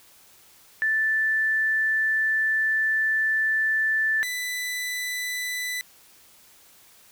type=tone pair in turn; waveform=sine / sawtooth; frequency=1760 / 1991 Hz; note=A6 / B6; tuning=0 / +14 cents; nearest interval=major second; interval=214 cents; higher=second; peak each=-20 / -24 dBFS; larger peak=first; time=0.82-4.23 / 4.23-5.81 s; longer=first; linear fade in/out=0 ms; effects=white hiss -54 dBFS RMS until 7.11 s